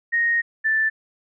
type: tone pair in turn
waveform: sine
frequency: 1864.7 / 1763.5 Hz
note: A#6 / A6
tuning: 0 / +3 cents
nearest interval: minor second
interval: 97 cents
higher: first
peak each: -17 dBFS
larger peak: neither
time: 0.12-0.42 / 0.64-0.9 s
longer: first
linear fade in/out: 20 ms
effects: none